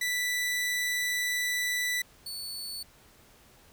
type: tone pair in turn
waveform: sawtooth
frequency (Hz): 1975.5 / 4454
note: B6 / C#8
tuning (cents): 0 / +7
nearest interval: octave + major second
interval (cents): 1407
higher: second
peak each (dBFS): -24 / -33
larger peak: first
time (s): 0.01-2.02 / 2.26-2.83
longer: first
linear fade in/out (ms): 5
effects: pink hiss -58 dBFS RMS until 3.72 s